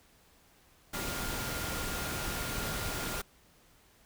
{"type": "tone in noise", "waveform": "sine", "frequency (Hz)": 1408, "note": "F6", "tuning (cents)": 14, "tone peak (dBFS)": -43, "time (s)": [0.93, 3.22], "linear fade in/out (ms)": 10, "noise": "pink", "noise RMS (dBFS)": -36, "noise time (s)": [0.93, 3.22], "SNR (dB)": -10, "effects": ["pink hiss -63 dBFS RMS until 4.05 s"]}